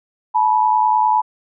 sine tone pair together, 865 / 974.9 Hz, A5 / B5, -30 / -23 cents, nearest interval major second, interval 207 cents, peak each -15 dBFS, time 0.34-1.22 s, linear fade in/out 20 ms, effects none

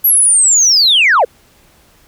sine linear sweep, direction down, 11840 to 415.3 Hz, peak -5 dBFS, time 0.04-1.25 s, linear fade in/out 10 ms, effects tanh soft clip ceiling -3 dBFS + pink hiss -49 dBFS RMS until 2.07 s

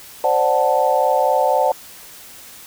sine chord, D dominant seventh, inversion third, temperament equal, 523.3 / 587.3 / 740 / 880 Hz, C5 / D5 / F#5 / A5, 0 / 0 / 0 / 0 cents, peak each -19 dBFS, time 0.24-1.72 s, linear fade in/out 2 ms, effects white hiss -40 dBFS RMS until 2.66 s

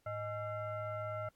sine tone with frequency modulation, 622.3 Hz, D#5, in tune, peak -37 dBFS, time 0.06-1.29 s, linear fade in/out 5 ms, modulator 730 Hz, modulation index 1.1, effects pink hiss -75 dBFS RMS until 1.35 s + AAC 64 kbps

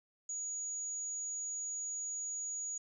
sine tone, 6800 Hz, G#8, 40 cents sharp, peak -37 dBFS, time 0.29-2.78 s, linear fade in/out 5 ms, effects none

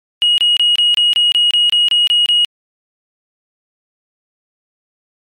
sine tone bursts, 2890 Hz, F#7, 41 cents flat, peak -7 dBFS, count 12, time 0.22-2.448 s, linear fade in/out 0 ms, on 160 ms, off 28 ms, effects tanh soft clip ceiling -6 dBFS + MP3 96 kbps

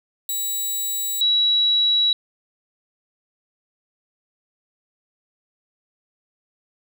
5% pulse / sine tone pair in turn, 3900 / 3900 Hz, B7 / B7, -23 / -23 cents, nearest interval unison, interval 0 cents, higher neither, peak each -15 dBFS, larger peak neither, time 0.29-1.21 / 1.21-2.13 s, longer neither, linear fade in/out 2 ms, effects none

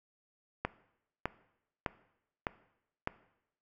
click train, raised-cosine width 0.5 ms, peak -16 dBFS, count 5, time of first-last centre 0.65-3.074 s, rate 1.65 Hz, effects noise-tail reverb RT60 0.8 s tail -18 dB re dry

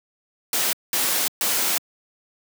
white noise bursts at uneven times, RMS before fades -22 dBFS, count 3, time 0.53-0.73 / 0.93-1.28 / 1.41-1.78 s, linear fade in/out 2 ms, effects high-pass 200 Hz 12 dB/octave

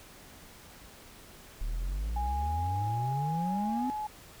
triangle exponential sweep, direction up, 35.83 to 262.5 Hz, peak -28 dBFS, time 1.61-3.9 s, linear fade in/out 0 ms
sine tone with pitch glide, 827 to 849.3 Hz, G#5 to G#5, -8 to +39 cents, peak -32 dBFS, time 2.16-4.07 s, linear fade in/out 5 ms, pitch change +47 cents, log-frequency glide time 3.77-3.92 s
effects pink hiss -52 dBFS RMS until 4.4 s

